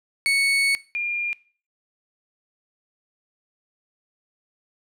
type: tone pair in turn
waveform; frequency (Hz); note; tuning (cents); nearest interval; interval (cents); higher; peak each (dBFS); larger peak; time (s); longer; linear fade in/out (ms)
35% pulse / sine; 2217 / 2407; C#7 / D7; 0 / +42; minor second; 142; second; -16 / -23; first; 0.26-0.75 / 0.95-1.33; first; 0
effects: noise-tail reverb RT60 0.4 s tail -20 dB re dry + low-pass 12000 Hz 12 dB/octave